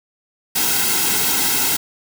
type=noise with comb filter; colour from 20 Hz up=white; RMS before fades=-18 dBFS; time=0.55-1.77 s; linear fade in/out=10 ms; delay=1.7 ms; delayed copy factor=-0.8; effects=none